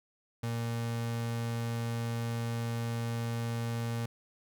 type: tone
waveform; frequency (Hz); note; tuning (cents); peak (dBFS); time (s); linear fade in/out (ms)
35% pulse; 116.54; A#2; 0; -30; 0.43-4.06; 5
effects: none